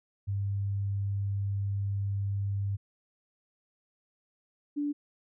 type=tone pair in turn; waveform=sine; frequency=99.6 / 291 Hz; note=G2 / D4; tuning=+28 / -16 cents; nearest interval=octave + perfect fifth; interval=1856 cents; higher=second; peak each=-28 dBFS; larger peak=neither; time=0.27-2.77 / 4.76-4.93 s; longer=first; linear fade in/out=20 ms; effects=none

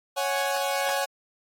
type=chord; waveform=sawtooth; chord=C# suspended fourth; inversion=none; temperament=equal; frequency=554.4 / 740 / 830.6 Hz; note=C#5 / F#5 / G#5; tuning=0 / 0 / 0 cents; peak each=-24 / -26 / -26 dBFS; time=0.16-1.06 s; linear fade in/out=20 ms; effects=AAC 48 kbps

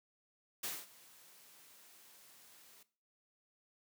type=noise with ADSR envelope; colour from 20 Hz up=white; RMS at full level=-39 dBFS; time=0.63-2.83 s; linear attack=8 ms; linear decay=220 ms; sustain=-22 dB; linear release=4 ms; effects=noise-tail reverb RT60 0.4 s tail -17 dB re dry + high-pass 150 Hz 12 dB/octave

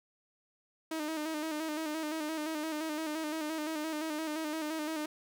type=tone with vibrato; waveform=sawtooth; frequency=311.1 Hz; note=D#4; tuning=in tune; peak=-30 dBFS; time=0.91-5.06 s; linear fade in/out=5 ms; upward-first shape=square; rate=5.8 Hz; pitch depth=49 cents each way; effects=none

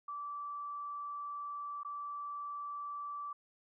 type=tone with dropouts; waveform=sine; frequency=1161 Hz; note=D6; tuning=20 cents flat; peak=-39 dBFS; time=0.08-3.33 s; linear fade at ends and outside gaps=5 ms; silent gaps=1.833-1.848 s; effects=none

